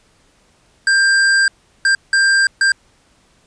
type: tone bursts at uneven times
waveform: square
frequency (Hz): 1589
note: G6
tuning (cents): +23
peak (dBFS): -11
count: 4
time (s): 0.87-1.48 / 1.85-1.95 / 2.13-2.47 / 2.61-2.72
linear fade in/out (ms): 2
effects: pink hiss -55 dBFS RMS until 3.46 s + resampled to 22050 Hz